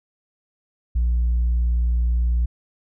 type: tone with tanh clipping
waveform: triangle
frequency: 59.3 Hz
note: A#1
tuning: 30 cents sharp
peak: -17 dBFS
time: 0.95-2.46 s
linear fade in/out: 10 ms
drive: 6 dB
effects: none